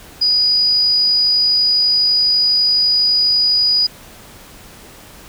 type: tone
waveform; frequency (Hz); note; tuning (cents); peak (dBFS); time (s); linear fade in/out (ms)
sine; 4924; D#8; -19; -11; 0.21-3.87; 10
effects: pink hiss -40 dBFS RMS until 5.28 s